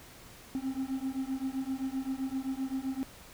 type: beating tone pair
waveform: triangle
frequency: 261.6 / 269.3 Hz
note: C4 / C#4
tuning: 0 / -50 cents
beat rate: 7.7 Hz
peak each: -33 / -33 dBFS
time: 0.55-3.03 s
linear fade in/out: 0 ms
effects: pink hiss -52 dBFS RMS until 3.33 s